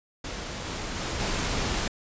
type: noise with level steps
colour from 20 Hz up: pink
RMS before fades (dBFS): -35 / -33 / -31 / -28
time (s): 0.24-1.88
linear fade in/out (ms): 5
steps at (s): 0.64 / 0.95 / 1.19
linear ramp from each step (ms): 20
effects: resampled to 16000 Hz